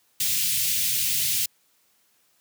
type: band-stop noise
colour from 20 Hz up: white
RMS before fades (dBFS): -24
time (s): 0.2-1.46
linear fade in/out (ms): 5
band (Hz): 160 to 2400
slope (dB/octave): 24
effects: white hiss -65 dBFS RMS until 2.4 s + high-pass 100 Hz 12 dB/octave